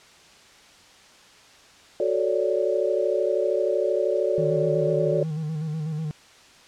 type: chord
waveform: sine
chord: D major seventh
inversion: first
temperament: equal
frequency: 370 / 440 / 554.4 / 587.3 Hz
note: F#4 / A4 / C#5 / D5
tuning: 0 / 0 / 0 / 0 cents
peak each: -26 dBFS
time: 2-5.23 s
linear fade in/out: 2 ms
type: tone with vibrato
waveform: triangle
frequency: 155.8 Hz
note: D#3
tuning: 3 cents sharp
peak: -24 dBFS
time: 4.38-6.11 s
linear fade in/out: 0 ms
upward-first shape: square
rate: 8.1 Hz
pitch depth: 49 cents each way
effects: white hiss -51 dBFS RMS until 6.67 s + low-pass 6000 Hz 12 dB/octave